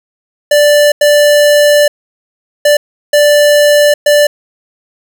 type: tone bursts at uneven times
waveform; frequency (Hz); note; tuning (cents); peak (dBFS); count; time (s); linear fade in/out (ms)
square; 587.3; D5; 0; -5; 5; 0.51-0.92 / 1.01-1.88 / 2.65-2.77 / 3.13-3.94 / 4.06-4.27; 5
effects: none